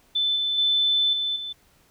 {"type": "tone with level steps", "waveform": "sine", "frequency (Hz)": 3520, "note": "A7", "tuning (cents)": 0, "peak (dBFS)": [-20, -22, -18, -23, -30], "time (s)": [0.15, 1.53], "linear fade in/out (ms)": 10, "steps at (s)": [0.36, 0.58, 1.13, 1.36], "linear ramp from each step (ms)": 2, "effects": ["pink hiss -60 dBFS RMS until 1.9 s"]}